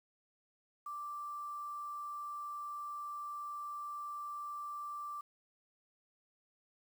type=tone with quantisation; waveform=sine; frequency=1174.7 Hz; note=D6; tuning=in tune; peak=-40 dBFS; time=0.86-5.21 s; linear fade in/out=5 ms; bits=10; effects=none